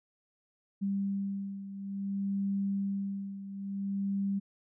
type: beating tone pair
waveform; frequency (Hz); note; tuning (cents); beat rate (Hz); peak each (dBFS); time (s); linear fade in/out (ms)
sine; 197.4 / 197.97; G3 / G3; +12 / +17; 0.57; -32 / -37; 0.81-4.4; 20
effects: none